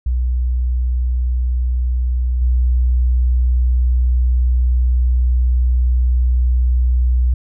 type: tone with level steps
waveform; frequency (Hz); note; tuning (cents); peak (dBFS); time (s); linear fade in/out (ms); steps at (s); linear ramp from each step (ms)
sine; 61.74; B1; 0; -14 / -11; 0.06-7.34; 5; 2.41; 10
effects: none